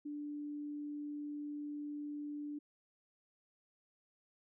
sine tone, 293.7 Hz, D4, in tune, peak -40 dBFS, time 0.05-2.59 s, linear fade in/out 10 ms, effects none

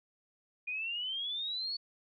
sine exponential sweep, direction up, 2434 to 4465 Hz, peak -34 dBFS, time 0.67-1.77 s, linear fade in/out 10 ms, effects none

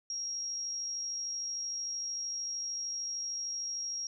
sine tone with amplitude modulation, 5610 Hz, F8, 7 cents sharp, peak -33 dBFS, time 0.1-4.07 s, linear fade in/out 2 ms, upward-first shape sine, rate 53.2 Hz, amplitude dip 25%, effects none

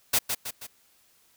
white noise with echo, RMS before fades -22 dBFS, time 0.13-0.19 s, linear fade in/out 10 ms, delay 160 ms, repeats 3, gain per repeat -6 dB, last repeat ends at 0.67 s, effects white hiss -63 dBFS RMS until 1.36 s

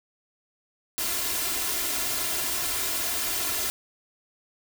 white noise with comb filter, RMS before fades -28 dBFS, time 0.98-3.7 s, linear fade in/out 0 ms, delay 2.9 ms, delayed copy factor +0.65, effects none

